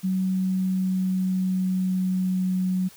sine tone with pitch glide, 187.7 to 185.01 Hz, F#3 to F#3, +25 to 0 cents, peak -21 dBFS, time 0.03-2.89 s, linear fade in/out 20 ms, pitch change -25 cents, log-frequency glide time 0.23-2.66 s, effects white hiss -50 dBFS RMS until 2.96 s

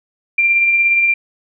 sine tone with tremolo, 2374 Hz, D7, 18 cents sharp, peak -9 dBFS, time 0.38-1.14 s, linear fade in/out 5 ms, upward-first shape sine, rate 17 Hz, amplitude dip 30%, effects none

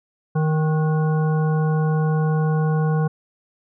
harmonic tone with a mistuned harmonic, 155.7 Hz, D#3, 2 cents sharp, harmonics 1 / 3 / 5 / 7 / 9, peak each -17 / -27 / -31 / -34 / -36 dBFS, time 0.35-3.08 s, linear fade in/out 10 ms, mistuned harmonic 9, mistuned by +67 cents, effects none

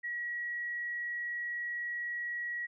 sine tone, 1916 Hz, A#6, 47 cents sharp, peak -34 dBFS, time 0.03-2.67 s, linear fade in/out 20 ms, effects none

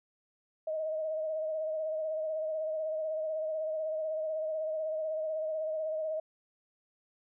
sine tone with vibrato, 628 Hz, D#5, 16 cents sharp, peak -31 dBFS, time 0.67-6.2 s, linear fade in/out 5 ms, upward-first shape sine, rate 16 Hz, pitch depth 34 cents each way, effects none

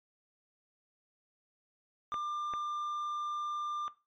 triangle tone, 1194 Hz, D6, 28 cents sharp, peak -31 dBFS, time 2.12-3.88 s, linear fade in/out 0 ms
clicks, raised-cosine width 0.5 ms, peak -27 dBFS, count 2, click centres 2.142 / 2.537 s
effects noise-tail reverb RT60 0.3 s tail -18 dB re dry + MP3 32 kbps

